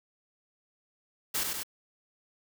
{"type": "noise with echo", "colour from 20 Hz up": "white", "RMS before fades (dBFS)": -30, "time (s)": [1.34, 1.44], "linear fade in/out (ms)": 10, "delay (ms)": 97, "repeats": 2, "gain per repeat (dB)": -3, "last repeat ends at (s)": 1.634, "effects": []}